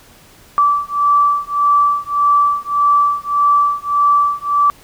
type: beating tone pair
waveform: sine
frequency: 1159 / 1160.7 Hz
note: D6 / D6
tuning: -23 / -21 cents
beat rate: 1.7 Hz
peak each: -14 dBFS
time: 0.58-4.7 s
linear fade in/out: 0 ms
effects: pink hiss -45 dBFS RMS until 4.83 s